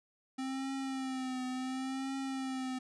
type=tone with vibrato; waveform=square; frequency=262.2 Hz; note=C4; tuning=4 cents sharp; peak=-36 dBFS; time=0.38-2.79 s; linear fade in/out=10 ms; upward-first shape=triangle; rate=0.7 Hz; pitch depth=55 cents each way; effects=resampled to 22050 Hz